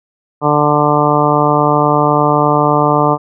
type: harmonic tone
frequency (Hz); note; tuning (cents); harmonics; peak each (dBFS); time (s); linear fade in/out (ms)
148.1; D3; +15; 1 / 2 / 3 / 4 / 5 / 6 / 7 / 8; -17 / -17 / -17 / -17 / -17 / -17 / -17 / -17; 0.41-3.18; 50
effects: none